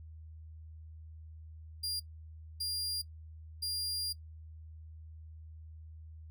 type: tone bursts at uneven times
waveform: sawtooth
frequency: 4800 Hz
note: D8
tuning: 37 cents sharp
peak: -30 dBFS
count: 3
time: 1.83-2 / 2.6-3.02 / 3.62-4.13 s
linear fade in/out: 10 ms
effects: noise-tail reverb RT60 0.1 s tail -20 dB re dry + added 79 Hz sine -47 dBFS peak until 6.3 s